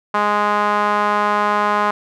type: tone with band-pass filter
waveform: sawtooth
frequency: 207.7 Hz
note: G#3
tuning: in tune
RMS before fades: -17 dBFS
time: 0.14-1.91 s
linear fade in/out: 5 ms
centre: 1100 Hz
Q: 2.6
effects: none